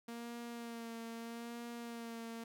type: tone with vibrato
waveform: sawtooth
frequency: 232.8 Hz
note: A#3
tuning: 2 cents flat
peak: -40 dBFS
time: 0.08-2.44 s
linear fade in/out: 5 ms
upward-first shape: sine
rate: 0.79 Hz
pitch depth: 28 cents each way
effects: none